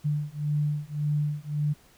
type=beating tone pair; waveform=sine; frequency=147.5 / 149.3 Hz; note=D3 / D3; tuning=+8 / +29 cents; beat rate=1.8 Hz; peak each=-28 dBFS; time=0.04-1.74 s; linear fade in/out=20 ms; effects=pink hiss -58 dBFS RMS until 1.97 s